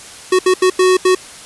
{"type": "tone bursts at uneven times", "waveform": "square", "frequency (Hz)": 370, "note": "F#4", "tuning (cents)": 0, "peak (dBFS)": -9, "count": 5, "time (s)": [[0.32, 0.39], [0.46, 0.54], [0.62, 0.7], [0.79, 0.97], [1.05, 1.15]], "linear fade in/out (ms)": 5, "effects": ["white hiss -35 dBFS RMS until 1.45 s", "resampled to 24000 Hz"]}